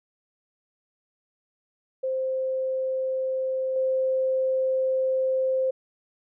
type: tone with level steps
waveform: sine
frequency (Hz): 523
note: C5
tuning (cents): -1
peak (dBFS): -24 / -21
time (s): 2.03-5.71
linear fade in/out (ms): 10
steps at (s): 3.76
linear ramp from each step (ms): 2
effects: none